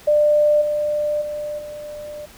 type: tone with level steps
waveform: sine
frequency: 596 Hz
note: D5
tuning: 25 cents sharp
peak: -12 / -18 / -24 / -30 dBFS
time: 0.07-2.26 s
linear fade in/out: 10 ms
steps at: 0.61 / 1.21 / 1.58 s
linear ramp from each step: 10 ms
effects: pink hiss -45 dBFS RMS until 2.37 s